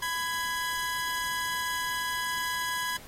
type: tone pair together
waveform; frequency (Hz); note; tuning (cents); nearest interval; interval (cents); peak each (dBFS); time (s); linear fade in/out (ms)
sawtooth; 1001.1 / 1659; B5 / G#6; +23 / -2; major sixth; 875; -28; 0.02-2.97; 5
effects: pink hiss -49 dBFS RMS until 3.07 s + AAC 48 kbps